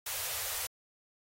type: band-stop noise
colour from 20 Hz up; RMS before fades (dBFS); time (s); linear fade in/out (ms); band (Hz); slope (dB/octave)
white; -36; 0.06-0.67; 5; 120 to 450; 48
effects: AAC 48 kbps